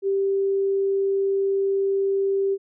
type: tone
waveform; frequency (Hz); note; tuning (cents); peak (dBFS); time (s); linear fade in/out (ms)
sine; 392; G4; 0; -19; 0.02-2.58; 50
effects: none